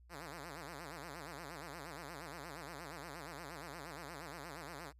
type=tone with vibrato; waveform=5% pulse; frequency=155.56 Hz; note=D#3; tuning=in tune; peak=-35 dBFS; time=0.09-4.93 s; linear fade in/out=50 ms; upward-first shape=sine; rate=8.5 Hz; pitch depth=220 cents each way; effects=added 60 Hz sine -59 dBFS peak until 4.99 s + resampled to 32000 Hz